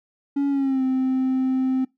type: tone with pitch glide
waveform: triangle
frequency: 281 to 260.7 Hz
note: C#4 to C4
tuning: +24 to -6 cents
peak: -16 dBFS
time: 0.36-1.85 s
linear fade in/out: 10 ms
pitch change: -130 cents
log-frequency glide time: 0.49-0.83 s
effects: noise-tail reverb RT60 0.2 s tail -24 dB re dry + tanh soft clip ceiling -13 dBFS